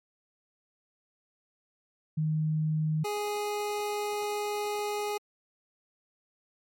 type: tone pair in turn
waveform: sine / 25% pulse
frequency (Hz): 155.56 / 415.3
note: D#3 / G#4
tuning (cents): 0 / 0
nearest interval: octave + perfect fourth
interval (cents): 1700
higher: second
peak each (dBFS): -25 / -26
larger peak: first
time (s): 2.17-3.04 / 3.04-5.18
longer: second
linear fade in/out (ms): 10
effects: MP3 64 kbps